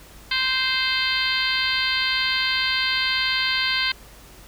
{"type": "harmonic tone", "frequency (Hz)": 521, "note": "C5", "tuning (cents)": -7, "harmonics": [2, 3, 4, 5, 6, 7, 8, 9], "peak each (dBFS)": [-32, -27, -26, -30, -27, -30, -27, -31], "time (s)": [0.31, 3.92], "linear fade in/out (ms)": 5, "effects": ["added 50 Hz sine -47 dBFS peak until 4.47 s", "pink hiss -47 dBFS RMS until 4.47 s"]}